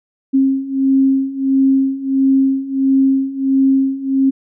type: beating tone pair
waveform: sine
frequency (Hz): 267.8 / 269.3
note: C4 / C#4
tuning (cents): +40 / -50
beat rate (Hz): 1.5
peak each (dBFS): -16 / -13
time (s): 0.33-4.31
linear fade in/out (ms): 20
effects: none